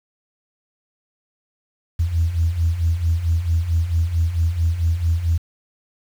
sine beating tone pair, 80.2 / 84.7 Hz, E2 / E2, -47 / +48 cents, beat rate 4.5 Hz, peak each -22 / -17 dBFS, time 1.99-5.38 s, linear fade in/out 10 ms, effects tanh soft clip ceiling -9 dBFS + 7-bit

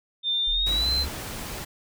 sine tone with pitch glide, 3598 to 4086 Hz, A7 to C8, +38 to -42 cents, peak -22 dBFS, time 0.23-1.06 s, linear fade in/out 50 ms, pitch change +220 cents, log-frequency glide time 0.5-0.91 s
sine linear sweep, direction up, 34.41 to 73 Hz, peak -28 dBFS, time 0.47-1.09 s, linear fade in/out 10 ms
pink noise, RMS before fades -35 dBFS, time 0.66-1.65 s, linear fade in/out 10 ms
effects none

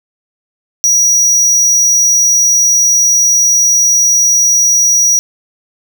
square tone, 5790 Hz, F#8, 38 cents flat, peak -7 dBFS, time 0.84-5.19 s, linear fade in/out 0 ms, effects none

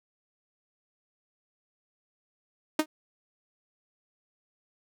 sawtooth tone with exponential decay, 309.4 Hz, D#4, 10 cents flat, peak -14 dBFS, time 2.79-2.86 s, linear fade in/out 5 ms, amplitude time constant 15 ms, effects none

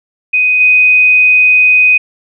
sine tone with level steps, 2500 Hz, D#7, 8 cents sharp, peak -7 / -4 dBFS, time 0.33-1.98 s, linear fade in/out 10 ms, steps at 0.6 s, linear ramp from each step 10 ms, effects none

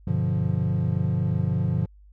triangle chord, G dominant seventh, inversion none, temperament equal, 98 / 123.47 / 146.83 / 174.61 Hz, G2 / B2 / D3 / F3, 0 / 0 / 0 / 0 cents, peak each -25 dBFS, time 0.07-1.86 s, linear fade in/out 5 ms, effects added 50 Hz sine -48 dBFS peak until 2.12 s

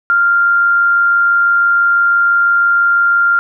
sine tone with amplitude modulation, 1393 Hz, F6, 5 cents flat, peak -7 dBFS, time 0.1-3.39 s, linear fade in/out 0 ms, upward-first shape sine, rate 106 Hz, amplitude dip 25%, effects none

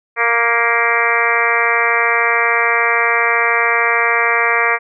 harmonic tone with a mistuned harmonic, 233.1 Hz, A#3, in tune, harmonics 2 / 3 / 4 / 5 / 6 / 7 / 8 / 9 / 10, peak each -22 / -23 / -23 / -19 / -23 / -21 / -19 / -19 / -20 dBFS, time 0.16-4.79 s, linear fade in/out 50 ms, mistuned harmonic 8, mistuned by +27 cents, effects none

